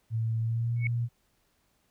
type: tone with pitch glide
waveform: sine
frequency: 112.8 to 118.41 Hz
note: A2 to A#2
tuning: +44 to +28 cents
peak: -26 dBFS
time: 0.1-1.09 s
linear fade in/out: 50 ms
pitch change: +84 cents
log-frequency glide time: 0.41-0.76 s
type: tone with exponential growth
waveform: sine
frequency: 2217 Hz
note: C#7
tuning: in tune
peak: -26 dBFS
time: 0.76-0.87 s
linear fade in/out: 2 ms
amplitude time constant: 23 ms
effects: pink hiss -71 dBFS RMS until 1.9 s